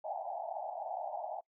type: band-pass noise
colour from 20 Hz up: white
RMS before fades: -40 dBFS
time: 0.04-1.41 s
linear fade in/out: 10 ms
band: 620 to 850 Hz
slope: 96 dB/octave
effects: noise-tail reverb RT60 0.1 s tail -26 dB re dry